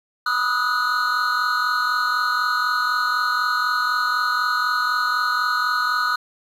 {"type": "tone cluster", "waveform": "triangle", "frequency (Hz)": [987, 1230, 1274, 1469, 4164], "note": ["B5", "D#6", "D#6", "F#6", "C8"], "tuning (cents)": [-1, -20, 41, -13, -9], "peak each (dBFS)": [-29, -22, -21, -20, -28], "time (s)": [0.26, 6.16], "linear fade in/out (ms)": 5, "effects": ["tanh soft clip ceiling -11 dBFS", "8-bit"]}